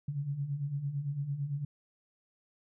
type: beating tone pair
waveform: sine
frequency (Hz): 135.6 / 144.5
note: C#3 / D3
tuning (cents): -38 / -28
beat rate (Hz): 8.9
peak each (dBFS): -39 / -33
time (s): 0.08-1.65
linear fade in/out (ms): 5
effects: none